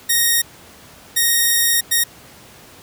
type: tone bursts at uneven times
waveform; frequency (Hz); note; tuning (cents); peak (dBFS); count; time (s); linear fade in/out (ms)
5% pulse; 1864.7; A#6; 0; -3; 3; 0.09-0.42 / 1.16-1.81 / 1.91-2.04; 10
effects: pink hiss -43 dBFS RMS until 2.82 s + high-pass 80 Hz 12 dB/octave